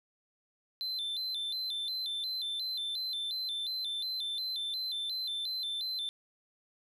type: tone with vibrato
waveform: triangle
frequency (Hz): 3800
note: A#7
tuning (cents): +33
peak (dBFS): -32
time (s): 0.81-6.09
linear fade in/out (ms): 0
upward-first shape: square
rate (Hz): 2.8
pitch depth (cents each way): 120
effects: none

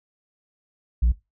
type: tone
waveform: sine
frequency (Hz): 58.27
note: A#1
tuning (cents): 0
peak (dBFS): -13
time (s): 1.02-1.12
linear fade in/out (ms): 10
effects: noise-tail reverb RT60 0.2 s tail -18 dB re dry + tanh soft clip ceiling -14 dBFS

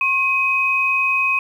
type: tone pair together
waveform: sine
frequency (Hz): 1079.1 / 2521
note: C#6 / D#7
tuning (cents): -47 / +22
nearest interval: octave + minor third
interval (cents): 1469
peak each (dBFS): -22 / -16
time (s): 0.01-1.39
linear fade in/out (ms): 2
effects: 8-bit

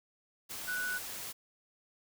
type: tone in noise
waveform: sine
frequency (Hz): 1480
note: F#6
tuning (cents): 0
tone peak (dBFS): -33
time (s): 0.67-0.99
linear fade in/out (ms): 20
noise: white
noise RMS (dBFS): -42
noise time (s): 0.49-1.33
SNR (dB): +6
effects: none

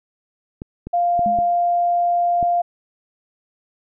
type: clicks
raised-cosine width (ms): 3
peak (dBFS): -17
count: 5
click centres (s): 0.619 / 0.87 / 1.193 / 1.388 / 2.428
type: tone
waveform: sine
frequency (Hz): 698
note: F5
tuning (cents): -1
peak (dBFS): -15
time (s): 0.93-2.62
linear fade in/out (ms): 10
type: tone with exponential decay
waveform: sine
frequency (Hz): 211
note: G#3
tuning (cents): +28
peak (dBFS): -21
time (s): 1.26-1.56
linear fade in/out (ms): 0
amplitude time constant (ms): 65
effects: none

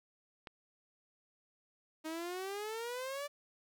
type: click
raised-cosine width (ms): 0.3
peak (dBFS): -30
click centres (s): 0.472
type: exponential sweep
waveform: sawtooth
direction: up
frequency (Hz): 311.1 to 587.3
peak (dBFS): -35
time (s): 2.04-3.28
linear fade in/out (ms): 20
effects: 11-bit

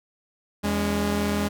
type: tone cluster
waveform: sawtooth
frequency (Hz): 81.9 / 205.3 / 282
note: E2 / G#3 / C#4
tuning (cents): -11 / -20 / +30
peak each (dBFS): -26 / -20 / -27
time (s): 0.63-1.49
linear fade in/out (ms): 20
effects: none

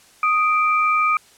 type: tone pair together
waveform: sine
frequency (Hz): 1244.5 / 2349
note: D#6 / D7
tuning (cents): 0 / 0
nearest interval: major seventh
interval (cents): 1100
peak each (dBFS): -16 / -21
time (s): 0.23-1.17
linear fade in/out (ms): 2
effects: white hiss -51 dBFS RMS until 1.37 s + low-pass 10000 Hz 12 dB/octave

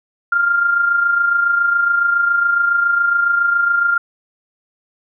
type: tone with amplitude modulation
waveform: sine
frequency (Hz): 1396.9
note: F6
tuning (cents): 0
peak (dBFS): -10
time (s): 0.32-3.98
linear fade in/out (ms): 5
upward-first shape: sine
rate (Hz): 27.2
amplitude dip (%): 50
effects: none

